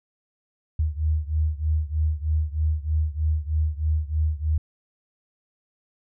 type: beating tone pair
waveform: sine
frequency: 76.4 / 79.6 Hz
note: D#2 / D#2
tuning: -31 / +40 cents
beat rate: 3.2 Hz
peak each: -23 / -25 dBFS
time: 0.79-4.58 s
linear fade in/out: 5 ms
effects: none